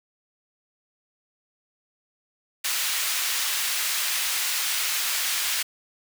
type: high-pass noise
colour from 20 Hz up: pink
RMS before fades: -26 dBFS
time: 2.64-5.63 s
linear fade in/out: 10 ms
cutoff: 2000 Hz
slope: 12 dB/octave
effects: none